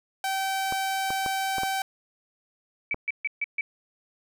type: tone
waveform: sawtooth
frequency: 772 Hz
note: G5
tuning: 27 cents flat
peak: -22 dBFS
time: 0.24-1.82 s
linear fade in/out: 2 ms
type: clicks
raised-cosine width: 1 ms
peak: -19 dBFS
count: 6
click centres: 0.724 / 1.105 / 1.262 / 1.583 / 1.634 / 2.944 s
type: tone bursts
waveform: sine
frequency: 2298 Hz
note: D7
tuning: 38 cents flat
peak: -24 dBFS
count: 5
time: 2.91-3.61 s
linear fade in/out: 2 ms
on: 28 ms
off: 140 ms
effects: none